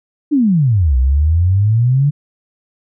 sine exponential two-way sweep, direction down then up, 311.1 to 61.74 to 148.4 Hz, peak -9 dBFS, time 0.31-2.11 s, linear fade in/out 20 ms, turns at 0.97 s, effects none

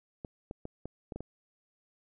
clicks, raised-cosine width 2 ms, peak -26 dBFS, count 7, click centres 0.248 / 0.511 / 0.654 / 0.856 / 1.122 / 1.16 / 1.206 s, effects none

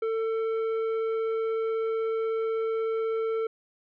sine tone with tanh clipping, 447.3 Hz, A4, 28 cents sharp, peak -27 dBFS, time 0.02-3.47 s, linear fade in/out 5 ms, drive 9 dB, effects none

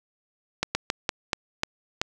slowing click train, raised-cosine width 0.2 ms, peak -6 dBFS, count 7, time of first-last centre 0.63-2.015 s, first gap 120 ms, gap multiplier 1.26, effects none

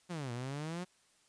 sawtooth exponential two-way sweep, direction down then up, 185 to 116.9 to 185 Hz, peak -34 dBFS, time 0.09-0.85 s, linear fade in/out 20 ms, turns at 0.32 s, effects white hiss -69 dBFS RMS until 1.28 s + resampled to 22050 Hz

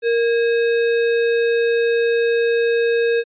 sine tone with sample-and-hold, 465.6 Hz, A#4, 2 cents flat, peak -14 dBFS, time 0.02-3.24 s, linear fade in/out 50 ms, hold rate 2100 Hz, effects resampled to 8000 Hz

